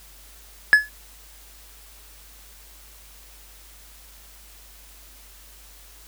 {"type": "tone with exponential decay", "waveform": "triangle", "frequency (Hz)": 1705, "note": "G#6", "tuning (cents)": 45, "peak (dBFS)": -4, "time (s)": [0.73, 0.89], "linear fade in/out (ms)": 0, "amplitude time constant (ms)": 34, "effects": ["added 50 Hz sine -49 dBFS peak until 6.07 s", "white hiss -49 dBFS RMS until 6.07 s"]}